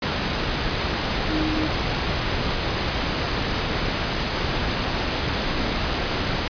sine tone in noise, 311.1 Hz, D#4, in tune, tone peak -23 dBFS, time 1.3-1.67 s, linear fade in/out 5 ms, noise pink, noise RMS -24 dBFS, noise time 0.02-6.48 s, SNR -2 dB, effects resampled to 11025 Hz

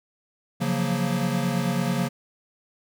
square chord, Gb major seventh, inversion second, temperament equal with one note detuned, 138.59 / 174.61 / 183.83 / 233.1 Hz, Db3 / F3 / Gb3 / Bb3, 0 / 0 / -11 / 0 cents, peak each -29 dBFS, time 0.6-2.09 s, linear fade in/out 20 ms, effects none

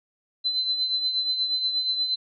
sine tone with tremolo, 4048 Hz, B7, 42 cents sharp, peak -20 dBFS, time 0.44-2.16 s, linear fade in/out 20 ms, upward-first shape triangle, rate 8.4 Hz, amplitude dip 60%, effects none

